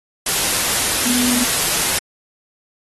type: tone in noise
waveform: sine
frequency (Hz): 246.9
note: B3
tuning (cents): 0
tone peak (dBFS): -19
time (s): 1.06-1.44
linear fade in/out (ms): 5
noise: white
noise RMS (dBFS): -18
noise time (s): 0.26-1.99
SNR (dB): -4
effects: AAC 32 kbps